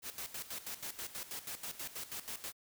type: noise with tremolo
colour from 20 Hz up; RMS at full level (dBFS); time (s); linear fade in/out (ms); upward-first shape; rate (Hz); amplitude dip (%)
white; -42; 0.02-2.53; 50; square; 6.2; 75
effects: none